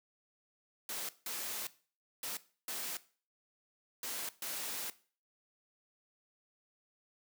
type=noise bursts at uneven times; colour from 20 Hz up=white; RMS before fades=-40 dBFS; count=6; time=0.89-1.09 / 1.26-1.67 / 2.23-2.37 / 2.68-2.97 / 4.03-4.29 / 4.42-4.9 s; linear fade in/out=2 ms; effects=noise-tail reverb RT60 0.4 s tail -17 dB re dry + high-pass 200 Hz 12 dB/octave